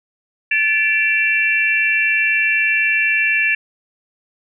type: tone cluster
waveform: sine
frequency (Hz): 1738 / 2342 / 2706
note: A6 / D7 / E7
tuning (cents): -22 / -5 / +45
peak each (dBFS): -18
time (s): 0.51-3.55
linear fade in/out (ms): 5
effects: none